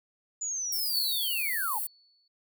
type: linear sweep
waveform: sine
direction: down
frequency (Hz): 7010 to 784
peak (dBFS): -30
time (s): 0.41-1.79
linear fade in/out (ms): 10
type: high-pass noise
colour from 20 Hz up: white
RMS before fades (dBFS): -33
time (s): 0.72-1.87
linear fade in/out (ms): 5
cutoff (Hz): 9200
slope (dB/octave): 48
type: tone with exponential decay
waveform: sine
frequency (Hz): 4443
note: C#8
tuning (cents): +3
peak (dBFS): -28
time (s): 0.94-2.28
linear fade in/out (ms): 5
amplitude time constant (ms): 290
effects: none